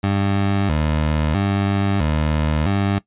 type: tone with vibrato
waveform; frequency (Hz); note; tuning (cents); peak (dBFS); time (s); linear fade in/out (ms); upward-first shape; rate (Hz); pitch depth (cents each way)
20% pulse; 87.31; F2; 0; -12; 0.03-2.99; 10; square; 0.76; 220
effects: noise-tail reverb RT60 0.1 s tail -19 dB re dry + resampled to 8000 Hz